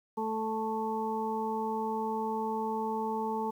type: harmonic tone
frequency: 220 Hz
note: A3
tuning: in tune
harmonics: 1 / 2 / 4 / 5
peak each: -36 / -35 / -33 / -43 dBFS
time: 0.17-3.51 s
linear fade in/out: 10 ms
effects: 10-bit